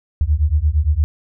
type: beating tone pair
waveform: sine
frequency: 71.3 / 80 Hz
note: C#2 / D#2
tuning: +49 / +49 cents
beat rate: 8.7 Hz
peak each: -16 dBFS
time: 0.21-1.04 s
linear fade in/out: 0 ms
effects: none